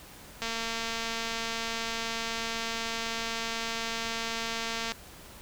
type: click train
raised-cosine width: 0.2 ms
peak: -16 dBFS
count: 1027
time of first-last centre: 0.42-4.92 s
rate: 228 Hz
effects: pink hiss -49 dBFS RMS until 5.41 s